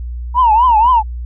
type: tone with vibrato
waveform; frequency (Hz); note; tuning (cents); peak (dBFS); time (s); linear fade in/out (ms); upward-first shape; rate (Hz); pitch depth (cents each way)
sine; 932.3; A#5; 0; -6; 0.34-1.03; 50; triangle; 4; 190
effects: tanh soft clip ceiling -2 dBFS + added 60 Hz sine -21 dBFS peak until 1.25 s